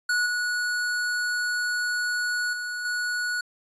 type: tone with level steps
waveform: square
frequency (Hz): 1464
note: F#6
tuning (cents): -19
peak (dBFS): -22 / -25 / -30 / -26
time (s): 0.09-3.41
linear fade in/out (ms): 5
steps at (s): 0.26 / 2.53 / 2.85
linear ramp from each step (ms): 2
effects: resampled to 22050 Hz